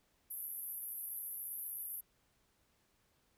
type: band-pass noise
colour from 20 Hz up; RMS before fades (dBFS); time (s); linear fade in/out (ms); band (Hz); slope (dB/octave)
pink; -44; 0.3-2.01; 10; 11000 to 13000; 96
effects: pink hiss -75 dBFS RMS until 3.37 s